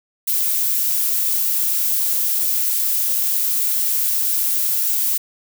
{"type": "noise", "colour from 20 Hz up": "violet", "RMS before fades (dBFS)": -19, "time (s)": [0.27, 5.18], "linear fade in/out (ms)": 10, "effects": []}